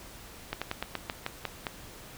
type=slowing click train; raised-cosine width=0.3 ms; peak=-15 dBFS; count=9; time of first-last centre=0.53-1.668 s; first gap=86 ms; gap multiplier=1.14; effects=pink hiss -48 dBFS RMS until 2.17 s